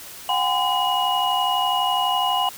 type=tone cluster; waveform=sine; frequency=730 / 802 / 1019 / 2899 Hz; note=F#5 / G5 / C6 / F#7; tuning=-24 / +39 / -46 / -36 cents; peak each=-24 dBFS; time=0.29-2.49 s; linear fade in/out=2 ms; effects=white hiss -39 dBFS RMS until 2.57 s